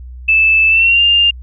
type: tone with pitch glide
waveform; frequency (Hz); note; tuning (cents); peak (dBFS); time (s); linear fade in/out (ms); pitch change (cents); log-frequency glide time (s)
sine; 2630 to 2803; E7 to F7; -5 to +6; -7; 0.28-1.31; 10; +111; 0.69-1.02
effects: added 62 Hz sine -28 dBFS peak until 1.42 s